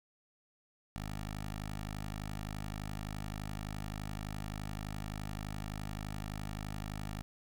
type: tone with notch filter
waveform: 10% pulse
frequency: 51.7 Hz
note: G#1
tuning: 7 cents flat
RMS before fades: -41 dBFS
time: 0.96-7.22 s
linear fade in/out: 0 ms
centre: 360 Hz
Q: 1.2
effects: none